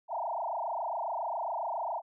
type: tone with frequency modulation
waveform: sine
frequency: 803 Hz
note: G5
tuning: 41 cents sharp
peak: -31 dBFS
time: 0.08-2.02 s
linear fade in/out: 50 ms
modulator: 27.3 Hz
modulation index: 5.8
effects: none